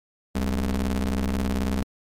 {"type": "ring-modulated tone", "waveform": "30% pulse", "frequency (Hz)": 63.9, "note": "C2", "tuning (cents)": -40, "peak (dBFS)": -17, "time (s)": [0.35, 1.83], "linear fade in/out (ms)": 5, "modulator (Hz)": 137, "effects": ["MP3 96 kbps"]}